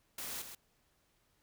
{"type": "noise with echo", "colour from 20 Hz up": "white", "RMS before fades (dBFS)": -42, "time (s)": [0.18, 0.42], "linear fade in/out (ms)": 5, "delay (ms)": 130, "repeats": 1, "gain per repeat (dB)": -7, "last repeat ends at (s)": 0.55, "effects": ["pink hiss -74 dBFS RMS until 1.42 s"]}